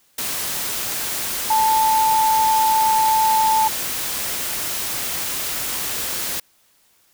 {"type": "tone in noise", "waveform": "sine", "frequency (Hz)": 880, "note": "A5", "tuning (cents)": 0, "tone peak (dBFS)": -14, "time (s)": [1.5, 3.68], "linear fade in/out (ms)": 5, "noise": "white", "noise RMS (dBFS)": -25, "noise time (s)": [0.18, 6.4], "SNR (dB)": 8, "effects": ["white hiss -59 dBFS RMS until 7.13 s"]}